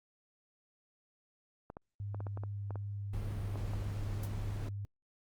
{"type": "clicks", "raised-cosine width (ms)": 1, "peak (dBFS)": -30, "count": 11, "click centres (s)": [1.701, 1.769, 2.146, 2.205, 2.268, 2.374, 2.436, 2.707, 2.757, 3.557, 3.735]}
{"type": "tone with vibrato", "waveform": "sine", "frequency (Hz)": 100.9, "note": "G#2", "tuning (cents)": -49, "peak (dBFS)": -37, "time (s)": [2, 4.85], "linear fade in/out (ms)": 0, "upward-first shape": "sine", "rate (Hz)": 2.5, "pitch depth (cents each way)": 9}
{"type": "noise", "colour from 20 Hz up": "brown", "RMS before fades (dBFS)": -41, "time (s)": [3.13, 4.69], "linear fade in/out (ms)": 5}
{"type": "noise with exponential decay", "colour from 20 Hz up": "blue", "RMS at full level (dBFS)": -42, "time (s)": [4.23, 4.31], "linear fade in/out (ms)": 5, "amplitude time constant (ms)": 16}
{"effects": ["Opus 48 kbps"]}